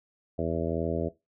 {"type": "harmonic tone", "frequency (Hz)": 82.4, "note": "E2", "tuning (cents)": 0, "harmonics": [1, 2, 3, 4, 5, 6, 7, 8], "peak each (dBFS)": [-35, -35, -35, -35, -35, -35, -35, -35], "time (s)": [0.38, 1.09], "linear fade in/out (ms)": 10, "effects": ["noise-tail reverb RT60 0.2 s tail -17 dB re dry"]}